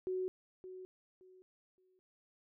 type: tone with echo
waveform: sine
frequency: 371.2 Hz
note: F#4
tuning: 6 cents sharp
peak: -34 dBFS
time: 0.07-0.28 s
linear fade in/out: 0 ms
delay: 570 ms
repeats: 3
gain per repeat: -12 dB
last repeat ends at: 1.99 s
effects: none